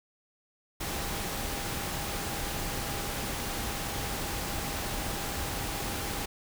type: tone in noise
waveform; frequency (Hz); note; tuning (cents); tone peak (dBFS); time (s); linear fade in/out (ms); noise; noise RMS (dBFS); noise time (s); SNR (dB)
sine; 804; G5; +44; -44; 0.8-6.26; 10; pink; -34; 0.8-6.26; -13
effects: none